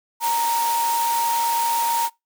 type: tone in noise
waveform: sine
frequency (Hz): 931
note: A#5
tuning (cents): -2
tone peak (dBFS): -19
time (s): 0.2-2.1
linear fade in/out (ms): 50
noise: white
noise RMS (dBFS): -28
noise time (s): 0.2-2.1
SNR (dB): +6
effects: noise-tail reverb RT60 0.2 s tail -24 dB re dry + high-pass 400 Hz 12 dB/octave